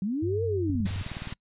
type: linear two-way sweep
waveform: sine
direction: up then down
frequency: 180 to 471.1 to 180 Hz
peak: -26 dBFS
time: 0.02-0.87 s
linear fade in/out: 2 ms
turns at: 0.44 s
type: tone with pitch glide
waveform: sine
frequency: 98 to 94.28 Hz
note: G2 to F#2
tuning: 0 to +33 cents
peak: -29 dBFS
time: 0.22-1.03 s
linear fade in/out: 10 ms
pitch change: -67 cents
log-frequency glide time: 0.37-0.53 s
type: click train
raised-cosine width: 5 ms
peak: -24 dBFS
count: 13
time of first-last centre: 0.7-1.325 s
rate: 19.2 Hz
type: noise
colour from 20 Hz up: white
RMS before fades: -37 dBFS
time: 0.85-1.34 s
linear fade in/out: 10 ms
effects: noise-tail reverb RT60 0.1 s tail -25 dB re dry + resampled to 8000 Hz